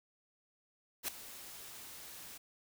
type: noise with ADSR envelope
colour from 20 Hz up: white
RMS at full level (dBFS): -35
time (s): 1.03-2.38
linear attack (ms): 51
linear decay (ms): 6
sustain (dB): -15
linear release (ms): 8
effects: none